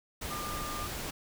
sine tone in noise, 1200 Hz, D6, 37 cents sharp, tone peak -38 dBFS, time 0.3-0.87 s, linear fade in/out 10 ms, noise pink, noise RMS -38 dBFS, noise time 0.21-1.11 s, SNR -3 dB, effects none

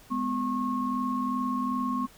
sine tone cluster, 209.4 / 252 / 1087 Hz, G#3 / B3 / C#6, +15 / +35 / -34 cents, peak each -34 / -29 / -30 dBFS, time 0.1-2.07 s, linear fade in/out 20 ms, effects pink hiss -54 dBFS RMS until 2.17 s

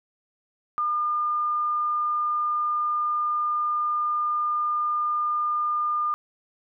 sine tone, 1208 Hz, D6, 48 cents sharp, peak -22 dBFS, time 0.78-6.14 s, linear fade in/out 0 ms, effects none

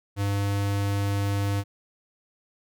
square tone, 100.3 Hz, G2, 40 cents sharp, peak -24 dBFS, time 0.16-1.64 s, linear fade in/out 50 ms, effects none

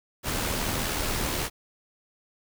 pink noise with amplitude modulation, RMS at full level -27 dBFS, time 0.23-1.5 s, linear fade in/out 50 ms, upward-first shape sine, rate 78.6 Hz, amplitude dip 35%, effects none

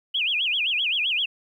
sine tone with vibrato, 2848 Hz, F7, 33 cents sharp, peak -21 dBFS, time 0.14-1.26 s, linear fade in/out 10 ms, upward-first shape sine, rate 7.7 Hz, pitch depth 290 cents each way, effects 10-bit

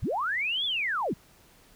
sine linear two-way sweep, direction up then down, 34.65 to 3520 to 110.1 Hz, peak -26 dBFS, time 0.02-1.14 s, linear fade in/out 10 ms, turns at 0.65 s, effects pink hiss -58 dBFS RMS until 1.75 s

